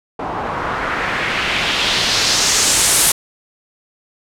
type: noise with low-pass filter sweep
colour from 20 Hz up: white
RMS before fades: -17 dBFS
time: 0.19-3.12 s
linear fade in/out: 5 ms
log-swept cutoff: 810 to 11000 Hz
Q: 1.7
effects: none